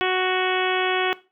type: harmonic tone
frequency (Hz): 370.4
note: F#4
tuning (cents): +2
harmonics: 1 / 2 / 3 / 4 / 5 / 6 / 7 / 8 / 9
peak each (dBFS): -23 / -26 / -28 / -29 / -30 / -31 / -31 / -32 / -33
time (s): 0.01-1.13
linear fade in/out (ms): 0
effects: noise-tail reverb RT60 0.3 s tail -18 dB re dry